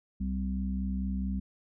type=harmonic tone; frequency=64.6 Hz; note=C2; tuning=21 cents flat; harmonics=1 / 3 / 4; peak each=-32 / -32 / -42 dBFS; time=0.2-1.4 s; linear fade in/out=10 ms; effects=none